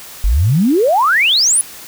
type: exponential sweep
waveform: sine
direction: up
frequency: 43.65 to 10790 Hz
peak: -9 dBFS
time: 0.24-1.61 s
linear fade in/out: 0 ms
effects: white hiss -34 dBFS RMS until 1.87 s